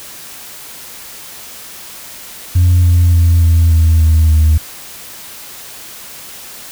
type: tone with pitch steps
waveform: sine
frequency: 88.7 / 86.82 / 84.99 / 83.19 / 81.43 / 79.71 / 78.02 Hz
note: F2 / F2 / F2 / E2 / E2 / D#2 / D#2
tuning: +27 / -10 / -47 / +16 / -21 / +42 / +5 cents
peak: -4 dBFS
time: 2.55-4.58 s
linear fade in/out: 10 ms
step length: 290 ms
effects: tanh soft clip ceiling -4 dBFS + white hiss -32 dBFS RMS until 6.71 s